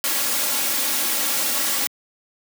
white noise with comb filter, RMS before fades -22 dBFS, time 0.04-1.87 s, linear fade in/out 0 ms, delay 3.6 ms, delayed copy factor +0.65, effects high-pass 200 Hz 12 dB/octave

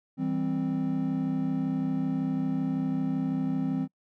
triangle chord, C major, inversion first, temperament just, 163.52 / 196.22 / 261.6 Hz, E3 / G3 / C4, -14 / +2 / 0 cents, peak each -30 / -31 / -26 dBFS, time 0.17-3.88 s, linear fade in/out 50 ms, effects noise-tail reverb RT60 0.1 s tail -25 dB re dry

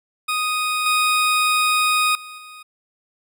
20% pulse tone with level steps, 1244.5 Hz, D#6, in tune, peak -15 / -11 / -30 / -33 dBFS, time 0.28-2.63 s, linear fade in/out 10 ms, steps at 0.86 / 2.15 / 2.38 s, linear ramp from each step 2 ms, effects none

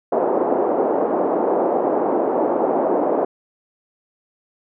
pink band-pass noise, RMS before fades -19 dBFS, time 0.12-3.25 s, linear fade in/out 5 ms, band 310 to 820 Hz, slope 24 dB/octave, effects none

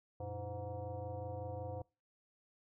sine tone with frequency modulation, 303.8 Hz, D#4, 41 cents flat, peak -40 dBFS, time 0.2-1.82 s, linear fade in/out 5 ms, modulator 211 Hz, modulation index 2.1, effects noise-tail reverb RT60 0.3 s tail -25 dB re dry

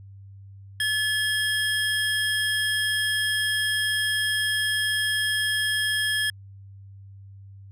square tone pair together, 1722 / 3251 Hz, A6 / G#7, -38 / -38 cents, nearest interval major seventh, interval 1100 cents, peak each -25 / -27 dBFS, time 0.8-6.3 s, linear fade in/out 2 ms, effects added 98 Hz sine -42 dBFS peak until 7.71 s + resampled to 32000 Hz

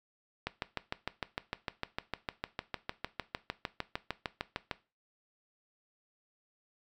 click train, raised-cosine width 0.3 ms, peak -17 dBFS, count 29, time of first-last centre 0.47-4.712 s, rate 6.6 Hz, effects noise-tail reverb RT60 0.3 s tail -17 dB re dry

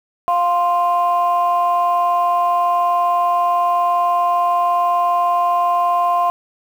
sine tone pair together, 701.2 / 1046.5 Hz, F5 / C6, +7 / 0 cents, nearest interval perfect fifth, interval 693 cents, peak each -15 dBFS, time 0.28-6.3 s, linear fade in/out 0 ms, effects tanh soft clip ceiling -8 dBFS + 7-bit

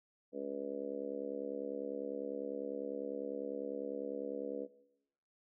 harmonic tone, 70 Hz, C#2, 18 cents sharp, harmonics 3 / 4 / 5 / 6 / 7 / 8 / 9, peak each -49 / -44 / -51 / -46 / -41 / -49 / -52 dBFS, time 0.32-4.68 s, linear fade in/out 50 ms, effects noise-tail reverb RT60 0.8 s tail -18 dB re dry

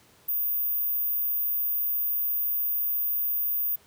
sine tone, 14917 Hz, A#9, in tune, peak -24 dBFS, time 0.28-3.76 s, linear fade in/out 10 ms, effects pink hiss -58 dBFS RMS until 3.86 s + high-pass 80 Hz 12 dB/octave

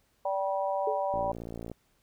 harmonic tone, 193.9 Hz, G3, 19 cents flat, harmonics 3 / 4 / 5, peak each -30 / -32 / -34 dBFS, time 0.25-1.32 s, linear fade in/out 5 ms
sine tone with exponential decay, 430.3 Hz, A4, 39 cents flat, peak -25 dBFS, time 0.87-1.08 s, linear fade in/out 5 ms, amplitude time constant 44 ms
click train, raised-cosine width 2 ms, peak -26 dBFS, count 34, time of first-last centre 1.14-1.716 s, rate 57.3 Hz
effects pink hiss -70 dBFS RMS until 2.02 s

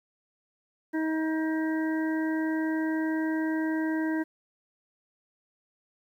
harmonic tone, 316.8 Hz, D#4, 31 cents sharp, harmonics 1 / 2 / 3 / 5 / 6, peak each -26 / -39 / -40 / -38 / -41 dBFS, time 0.93-4.24 s, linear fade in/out 20 ms, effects 10-bit

